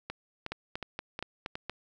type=two click trains; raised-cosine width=0.3 ms; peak=-19 / -20 dBFS; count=6 / 5; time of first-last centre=0.52-1.696 / 0.1-1.555 s; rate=4.25 / 2.75 Hz; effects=none